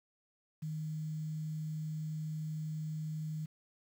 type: tone with quantisation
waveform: sine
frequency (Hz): 155.4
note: D#3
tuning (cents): -2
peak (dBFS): -36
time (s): 0.62-3.46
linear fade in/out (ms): 10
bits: 10
effects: none